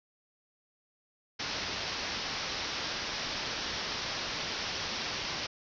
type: low-pass noise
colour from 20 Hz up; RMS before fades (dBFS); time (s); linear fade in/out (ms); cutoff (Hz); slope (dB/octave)
white; -36; 1.39-5.47; 10; 5800; 96
effects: none